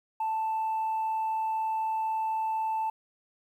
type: tone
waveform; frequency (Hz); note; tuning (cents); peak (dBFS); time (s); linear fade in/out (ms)
sine; 882; A5; +4; -25; 0.2-2.9; 5
effects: tanh soft clip ceiling -25 dBFS + 10-bit